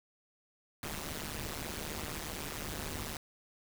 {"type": "noise with amplitude modulation", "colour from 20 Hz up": "pink", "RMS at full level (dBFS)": -36, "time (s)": [0.83, 3.17], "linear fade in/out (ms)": 2, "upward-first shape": "sine", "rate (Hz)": 152, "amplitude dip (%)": 100, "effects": []}